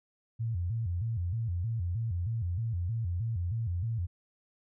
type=tone with vibrato; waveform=sine; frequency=100 Hz; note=G2; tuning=35 cents sharp; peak=-29 dBFS; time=0.39-4.07 s; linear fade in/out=20 ms; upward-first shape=square; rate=3.2 Hz; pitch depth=230 cents each way; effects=none